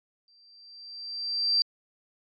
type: tone with exponential growth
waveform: sine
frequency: 4699 Hz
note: D8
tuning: in tune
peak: -19 dBFS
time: 0.28-1.62 s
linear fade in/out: 1 ms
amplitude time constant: 290 ms
effects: AAC 48 kbps